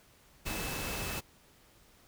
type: tone in noise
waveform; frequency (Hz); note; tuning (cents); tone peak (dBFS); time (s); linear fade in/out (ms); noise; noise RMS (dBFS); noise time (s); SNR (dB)
sine; 2610; E7; -18; -44; 0.45-1.21; 20; pink; -37; 0.45-1.21; -10
effects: pink hiss -62 dBFS RMS until 2.07 s